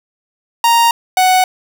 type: tone pair in turn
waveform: 45% pulse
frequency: 932.3 / 742.8 Hz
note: A#5 / F#5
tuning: 0 / +7 cents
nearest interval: major third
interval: 393 cents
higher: first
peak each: -8 dBFS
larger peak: neither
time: 0.64-0.91 / 1.17-1.44 s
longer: neither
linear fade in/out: 2 ms
effects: none